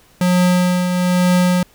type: tone with tremolo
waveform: square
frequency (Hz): 180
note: F#3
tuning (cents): -47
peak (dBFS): -11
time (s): 0.21-1.63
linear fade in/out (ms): 2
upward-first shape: triangle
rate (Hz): 1.1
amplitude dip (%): 50
effects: pink hiss -51 dBFS RMS until 1.74 s